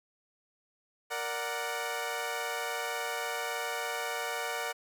15% pulse chord, Bb augmented, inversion none, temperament equal, 466.2 / 587.3 / 740 Hz, Bb4 / D5 / F#5, 0 / 0 / 0 cents, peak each -31 / -32 / -30 dBFS, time 1.1-4.73 s, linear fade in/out 20 ms, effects none

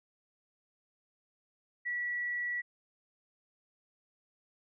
sine tone, 1942 Hz, B6, 30 cents flat, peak -32 dBFS, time 1.85-2.62 s, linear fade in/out 20 ms, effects none

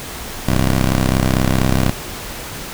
15% pulse ring-modulated tone, 64.6 Hz, C2, 21 cents flat, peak -4 dBFS, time 0.47-1.91 s, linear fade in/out 10 ms, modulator 50.4 Hz, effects pink hiss -29 dBFS RMS until 2.73 s

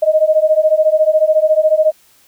sine beating tone pair, 616 / 630 Hz, D#5 / D#5, -17 / +21 cents, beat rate 14 Hz, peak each -12 dBFS, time 0.02-1.92 s, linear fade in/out 10 ms, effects white hiss -51 dBFS RMS until 2.27 s

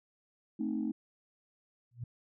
sine chord, A diminished, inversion none, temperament equal, 220 / 261.6 / 311.1 Hz, A3 / C4 / Eb4, 0 / 0 / 0 cents, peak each -34 / -36 / -35 dBFS, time 0.59-0.92 s, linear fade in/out 10 ms
sine tone with exponential growth, 120 Hz, B2, 49 cents flat, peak -33 dBFS, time 1.91-2.04 s, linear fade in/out 5 ms, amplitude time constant 27 ms
effects tanh soft clip ceiling -24 dBFS

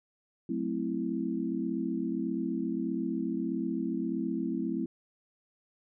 sine chord, F# half-diminished seventh, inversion none, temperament equal, 185 / 220 / 261.6 / 329.6 Hz, F#3 / A3 / C4 / E4, 0 / 0 / 0 / 0 cents, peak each -37 / -35 / -34 / -34 dBFS, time 0.49-4.86 s, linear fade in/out 5 ms, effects none

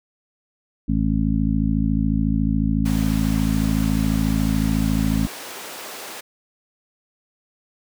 harmonic tone, 54 Hz, A1, 32 cents flat, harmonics 1 / 2 / 3 / 4 / 5, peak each -23 / -27 / -24 / -22 / -24 dBFS, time 0.88-5.27 s, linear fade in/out 10 ms
pink high-pass noise, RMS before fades -35 dBFS, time 2.85-6.21 s, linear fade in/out 10 ms, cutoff 410 Hz, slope 12 dB/octave
effects none

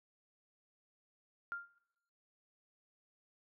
sine tone with exponential decay, 1396.9 Hz, F6, in tune, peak -35 dBFS, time 1.52-1.78 s, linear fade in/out 0 ms, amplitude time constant 55 ms, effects noise-tail reverb RT60 0.9 s tail -20 dB re dry

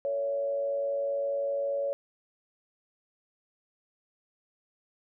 sine tone with frequency modulation, 561 Hz, C#5, 21 cents sharp, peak -27 dBFS, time 0.05-1.93 s, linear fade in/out 0 ms, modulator 105 Hz, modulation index 0.39, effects none

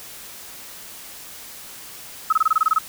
sine tone bursts, 1288 Hz, E6, 41 cents flat, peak -13 dBFS, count 10, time 2.3-2.786 s, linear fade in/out 5 ms, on 27 ms, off 24 ms, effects white hiss -39 dBFS RMS until 2.88 s

